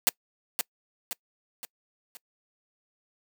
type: noise with echo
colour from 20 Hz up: white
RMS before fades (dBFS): -21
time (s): 0.07-0.09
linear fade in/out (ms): 0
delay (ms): 520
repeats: 4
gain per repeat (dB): -6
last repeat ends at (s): 2.17
effects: noise-tail reverb RT60 0.1 s tail -26 dB re dry + high-pass 200 Hz 12 dB/octave